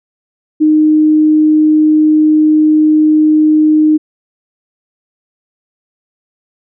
sine tone, 307.9 Hz, D#4, 18 cents flat, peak -5 dBFS, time 0.6-3.98 s, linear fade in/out 20 ms, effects none

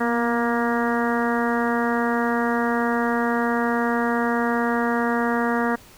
harmonic tone with a mistuned harmonic, 235.3 Hz, A#3, 16 cents sharp, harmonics 1 / 2 / 3 / 4 / 5 / 6 / 7 / 8, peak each -23 / -26 / -28 / -29 / -30 / -31 / -31 / -32 dBFS, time 0-5.76 s, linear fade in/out 10 ms, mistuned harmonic 1, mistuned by +26 cents, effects pink hiss -48 dBFS RMS until 5.97 s

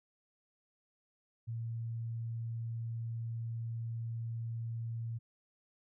sine tone, 115 Hz, A#2, 23 cents flat, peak -36 dBFS, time 1.47-5.19 s, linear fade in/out 20 ms, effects none

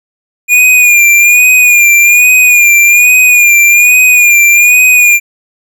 square tone with vibrato, 2432 Hz, D#7, 40 cents flat, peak -3 dBFS, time 0.48-5.2 s, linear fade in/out 50 ms, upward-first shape sine, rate 1.2 Hz, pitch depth 52 cents each way, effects none

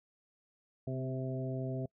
harmonic tone with a mistuned harmonic, 130.9 Hz, C3, 1 cent sharp, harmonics 1 / 2 / 3 / 4 / 5, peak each -36 / -41 / -43 / -48 / -43 dBFS, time 0.87-1.86 s, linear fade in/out 5 ms, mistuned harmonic 2, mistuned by -18 cents, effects noise-tail reverb RT60 0.1 s tail -26 dB re dry

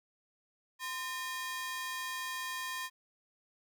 sawtooth ring-modulated tone, 1424 Hz, F6, 33 cents sharp, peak -30 dBFS, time 0.79-2.9 s, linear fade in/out 50 ms, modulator 393 Hz, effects none

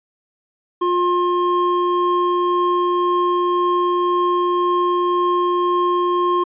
triangle tone pair together, 354.3 / 1064.8 Hz, F4 / C6, +25 / +30 cents, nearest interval octave + perfect fifth, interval 1905 cents, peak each -16 dBFS, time 0.81-6.44 s, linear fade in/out 10 ms, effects resampled to 8000 Hz

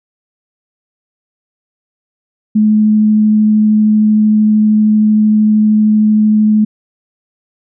sine tone with vibrato, 213.8 Hz, A3, 49 cents flat, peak -6 dBFS, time 2.55-6.65 s, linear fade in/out 10 ms, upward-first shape triangle, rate 13 Hz, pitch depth 8 cents each way, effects none

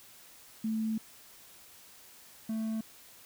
sine / triangle tone pair in turn, 220.3 / 221.1 Hz, A3 / A3, +2 / +9 cents, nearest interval unison, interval 7 cents, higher second, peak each -29 / -29 dBFS, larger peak neither, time 0.64-0.98 / 2.49-2.81 s, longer first, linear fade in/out 5 ms, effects white hiss -55 dBFS RMS until 3.25 s

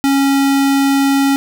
square tone, 275.6 Hz, C#4, 10 cents flat, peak -11 dBFS, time 0.04-1.36 s, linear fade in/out 0 ms, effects none

